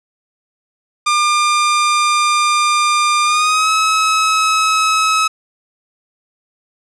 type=tone with pitch glide; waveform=sawtooth; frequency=1200 to 1286.1 Hz; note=D6 to E6; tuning=+37 to -43 cents; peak=-8 dBFS; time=1.06-5.28 s; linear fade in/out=10 ms; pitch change=+120 cents; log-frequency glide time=3.24-3.7 s; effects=resampled to 22050 Hz + 7-bit